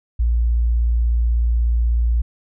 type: tone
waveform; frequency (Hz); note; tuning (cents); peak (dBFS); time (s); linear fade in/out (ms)
sine; 58.2; A#1; -2; -14; 0.19-2.22; 10
effects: none